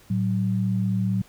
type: tone pair together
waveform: sine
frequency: 112.4 / 188 Hz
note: A2 / F#3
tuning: +37 / +28 cents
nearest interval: major sixth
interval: 891 cents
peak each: -24 / -23 dBFS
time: 0.1-1.22 s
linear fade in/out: 5 ms
effects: pink hiss -54 dBFS RMS until 1.28 s